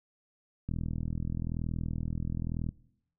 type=click train; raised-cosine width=5 ms; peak=-22 dBFS; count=83; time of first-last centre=0.69-2.69 s; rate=41 Hz; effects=noise-tail reverb RT60 0.7 s tail -19 dB re dry